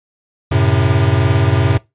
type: chord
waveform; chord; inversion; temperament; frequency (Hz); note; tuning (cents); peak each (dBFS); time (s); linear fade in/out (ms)
square; F# diminished; none; equal with one note detuned; 92.5 / 110 / 132.56; F#2 / A2 / C3; 0 / 0 / +23; -16; 0.51-1.78; 10
effects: noise-tail reverb RT60 0.2 s tail -21 dB re dry + resampled to 8000 Hz